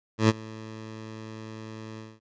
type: tone with ADSR envelope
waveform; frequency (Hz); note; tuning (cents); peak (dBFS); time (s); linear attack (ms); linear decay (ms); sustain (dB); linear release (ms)
15% pulse; 110; A2; 0; -9; 0.18-2.2; 110; 32; -23; 220
effects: resampled to 16000 Hz